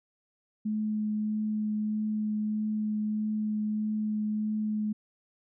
sine tone with vibrato, 213.5 Hz, G#3, 48 cents sharp, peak -27 dBFS, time 0.65-4.93 s, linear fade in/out 10 ms, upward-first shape triangle, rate 1.6 Hz, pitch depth 10 cents each way, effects none

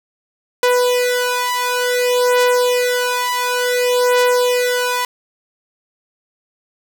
sawtooth beating tone pair, 493.9 / 494.46 Hz, B4 / B4, 0 / +2 cents, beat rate 0.56 Hz, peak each -13 dBFS, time 0.63-5.05 s, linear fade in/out 2 ms, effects none

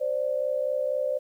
sine tone pair together, 523.2 / 587.3 Hz, C5 / D5, 0 / 0 cents, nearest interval major second, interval 200 cents, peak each -27 dBFS, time 0-1.19 s, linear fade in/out 20 ms, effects 10-bit

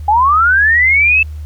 sine linear sweep, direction up, 801 to 2651 Hz, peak -7 dBFS, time 0.08-1.23 s, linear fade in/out 5 ms, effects added 76 Hz sine -23 dBFS peak until 1.45 s + pink hiss -49 dBFS RMS until 1.45 s

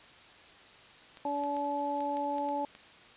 clicks, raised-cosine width 0.2 ms, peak -31 dBFS, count 8, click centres 1.172 / 1.437 / 1.567 / 2.006 / 2.17 / 2.383 / 2.489 / 2.751 s
harmonic tone, 286.8 Hz, D4, 41 cents flat, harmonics 1 / 2 / 3, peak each -37 / -36 / -32 dBFS, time 1.25-2.65 s, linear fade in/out 2 ms
effects white hiss -54 dBFS RMS until 3.16 s + resampled to 8000 Hz

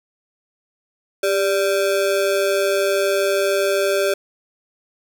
square ring-modulated tone, 490.2 Hz, B4, 13 cents flat, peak -14 dBFS, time 1.23-4.14 s, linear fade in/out 5 ms, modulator 93.7 Hz, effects 7-bit

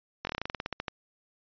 slowing click train, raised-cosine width 0.3 ms, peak -16 dBFS, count 15, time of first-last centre 0.25-0.882 s, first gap 21 ms, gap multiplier 1.11, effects resampled to 11025 Hz

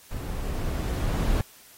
brown noise with level ramp, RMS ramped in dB -33 to -23 dBFS, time 0.11-1.41 s, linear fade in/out 2 ms, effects white hiss -52 dBFS RMS until 1.77 s + AAC 48 kbps

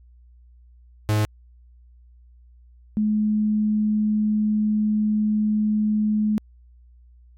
45% pulse / sine tone pair in turn, 106.4 / 212.8 Hz, G#2 / G#3, +42 / +42 cents, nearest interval octave, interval 1200 cents, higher second, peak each -18 dBFS, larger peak neither, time 1.09-1.25 / 2.97-6.38 s, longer second, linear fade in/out 0 ms, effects added 60 Hz sine -48 dBFS peak until 7.37 s + AAC 64 kbps

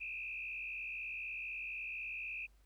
sine tone with frequency modulation, 2523 Hz, D#7, 23 cents sharp, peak -40 dBFS, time 0-2.47 s, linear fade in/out 20 ms, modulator 64 Hz, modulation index 2.1, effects added 50 Hz sine -63 dBFS peak until 2.65 s + pink hiss -75 dBFS RMS until 2.65 s

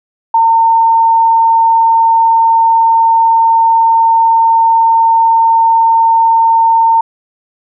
sine tone, 909 Hz, A#5, 44 cents flat, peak -5 dBFS, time 0.34-7.01 s, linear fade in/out 5 ms, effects none

